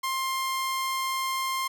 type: tone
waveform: sawtooth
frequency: 1057 Hz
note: C6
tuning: 17 cents sharp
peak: -23 dBFS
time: 0.03-1.68 s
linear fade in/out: 10 ms
effects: none